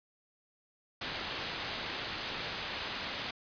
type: low-pass noise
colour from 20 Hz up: white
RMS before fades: -39 dBFS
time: 1.01-3.31 s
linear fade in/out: 5 ms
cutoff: 4400 Hz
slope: 24 dB/octave
effects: resampled to 11025 Hz